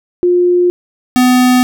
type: tone pair in turn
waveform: sine / square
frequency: 355.1 / 251.1 Hz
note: F4 / B3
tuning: +29 / +29 cents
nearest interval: tritone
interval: 600 cents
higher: first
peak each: -7 dBFS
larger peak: neither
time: 0.23-0.7 / 1.16-1.63 s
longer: neither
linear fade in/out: 0 ms
effects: none